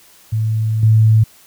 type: tone with level steps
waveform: sine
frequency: 110 Hz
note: A2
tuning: in tune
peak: -14 / -7 dBFS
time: 0.32-1.24 s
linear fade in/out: 10 ms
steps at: 0.83 s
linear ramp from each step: 2 ms
effects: white hiss -47 dBFS RMS until 1.46 s